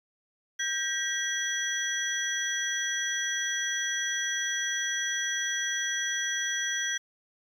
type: tone cluster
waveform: sine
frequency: 1587 / 1910 / 3299 / 5910 Hz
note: G6 / A#6 / G#7 / F#8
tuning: +21 / +42 / -12 / -3 cents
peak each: -33 / -33 / -34 / -33 dBFS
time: 0.59-6.98 s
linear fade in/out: 10 ms
effects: 9-bit